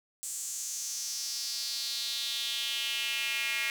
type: tone with high-pass filter sweep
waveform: square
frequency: 127 Hz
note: B2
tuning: 49 cents sharp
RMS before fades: -34 dBFS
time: 0.23-3.7 s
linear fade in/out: 0 ms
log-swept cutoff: 7800 to 2200 Hz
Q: 3.8
effects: 9-bit